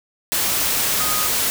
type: tone in noise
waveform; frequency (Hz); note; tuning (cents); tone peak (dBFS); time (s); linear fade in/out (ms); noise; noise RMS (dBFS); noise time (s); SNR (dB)
sine; 1245; D#6; +1; -26; 1-1.27; 0; white; -20; 0.32-1.5; -9
effects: none